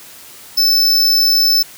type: tone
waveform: square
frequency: 5274 Hz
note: E8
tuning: in tune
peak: -10 dBFS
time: 0.57-1.63 s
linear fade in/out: 10 ms
effects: white hiss -38 dBFS RMS until 1.77 s + high-pass 60 Hz 12 dB/octave